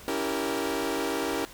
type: chord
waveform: sawtooth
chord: C# diminished seventh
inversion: none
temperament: equal with one note detuned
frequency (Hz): 282.5 / 329.6 / 392 / 466.2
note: C#4 / E4 / G4 / Bb4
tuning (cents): +33 / 0 / 0 / 0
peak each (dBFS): -29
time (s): 0.08-1.45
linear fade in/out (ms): 0
effects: pink hiss -47 dBFS RMS until 1.53 s